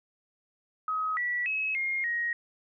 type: tone with pitch steps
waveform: sine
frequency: 1268 / 1950 / 2570 / 2132 / 1884 Hz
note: D#6 / B6 / E7 / C7 / A#6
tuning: +32 / -23 / -45 / +32 / +18 cents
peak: -27 dBFS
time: 0.88-2.33 s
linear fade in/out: 2 ms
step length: 290 ms
effects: none